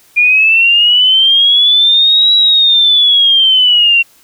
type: linear two-way sweep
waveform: sine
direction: up then down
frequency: 2407 to 3900 to 2725 Hz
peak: -5 dBFS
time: 0.16-4.03 s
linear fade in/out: 20 ms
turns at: 2.34 s
effects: white hiss -47 dBFS RMS until 4.23 s